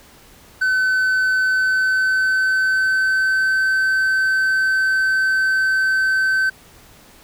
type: tone with pitch glide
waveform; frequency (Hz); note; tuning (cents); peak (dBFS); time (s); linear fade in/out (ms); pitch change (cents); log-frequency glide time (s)
triangle; 1519 to 1538.4; F#6 to G6; +45 to -33; -13; 0.61-6.5; 10; +22; 1.4-3.63
effects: pink hiss -47 dBFS RMS until 7.23 s